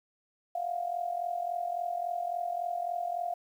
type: tone with amplitude modulation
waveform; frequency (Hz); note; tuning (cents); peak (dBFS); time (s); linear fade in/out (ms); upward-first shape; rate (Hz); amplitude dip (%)
sine; 700; F5; +4; -27; 0.55-3.34; 5; sine; 43.6; 75
effects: 10-bit